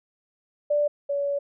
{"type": "tone pair in turn", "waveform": "sine", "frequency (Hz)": [587.3, 566.8], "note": ["D5", "C#5"], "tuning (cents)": [0, 38], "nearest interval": "minor second", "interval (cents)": 62, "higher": "first", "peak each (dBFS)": [-19, -23], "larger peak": "first", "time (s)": [[0.7, 0.88], [1.09, 1.39]], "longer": "second", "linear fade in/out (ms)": 10, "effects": []}